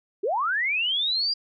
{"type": "linear sweep", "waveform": "sine", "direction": "up", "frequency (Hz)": [350, 4873], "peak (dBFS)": -22, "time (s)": [0.23, 1.34], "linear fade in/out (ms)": 10, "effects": []}